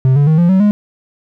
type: tone with pitch steps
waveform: triangle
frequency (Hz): 130.81 / 143.48 / 157.37 / 172.6 / 189.32 / 207.6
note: C3 / D3 / D#3 / F3 / F#3 / G#3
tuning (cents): 0 / -40 / +20 / -20 / +40 / 0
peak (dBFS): -5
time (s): 0.05-0.71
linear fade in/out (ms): 0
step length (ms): 110
effects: none